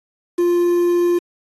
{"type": "tone with quantisation", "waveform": "triangle", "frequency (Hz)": 349.2, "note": "F4", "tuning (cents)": 0, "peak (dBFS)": -11, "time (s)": [0.38, 1.19], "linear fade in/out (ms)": 10, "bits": 6, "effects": ["AAC 32 kbps"]}